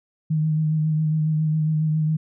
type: tone with vibrato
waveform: sine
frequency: 155.56 Hz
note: D#3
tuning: in tune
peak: -18 dBFS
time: 0.3-2.17 s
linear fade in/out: 10 ms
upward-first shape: sine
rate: 7.3 Hz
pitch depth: 25 cents each way
effects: none